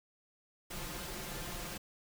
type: noise with comb filter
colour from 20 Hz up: pink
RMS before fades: -42 dBFS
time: 0.7-1.78 s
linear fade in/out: 10 ms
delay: 5.7 ms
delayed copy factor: +0.65
effects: none